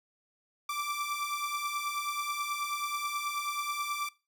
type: beating tone pair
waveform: sawtooth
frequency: 1164 / 1173.3 Hz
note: D6 / D6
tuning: -16 / -2 cents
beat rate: 9.3 Hz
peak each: -34 / -30 dBFS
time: 0.69-4.09 s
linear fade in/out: 5 ms
effects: noise-tail reverb RT60 0.3 s tail -21 dB re dry